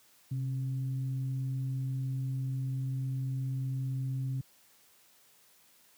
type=tone with frequency modulation; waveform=sine; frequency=130.81 Hz; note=C3; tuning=in tune; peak=-30 dBFS; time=0.31-4.41 s; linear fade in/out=5 ms; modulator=141 Hz; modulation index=0.33; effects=white hiss -63 dBFS RMS until 5.97 s + high-pass 80 Hz 12 dB/octave